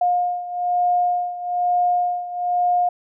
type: beating tone pair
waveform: sine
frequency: 712 / 713.1 Hz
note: F5 / F5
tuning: +33 / +36 cents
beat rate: 1.1 Hz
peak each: -19 / -23 dBFS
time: 0.01-2.89 s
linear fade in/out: 5 ms
effects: none